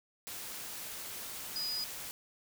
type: tone in noise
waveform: sine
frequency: 4944 Hz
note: D#8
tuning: 12 cents flat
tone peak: -34 dBFS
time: 1.56-1.84 s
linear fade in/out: 0 ms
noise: white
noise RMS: -43 dBFS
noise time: 0.27-2.11 s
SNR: +6 dB
effects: none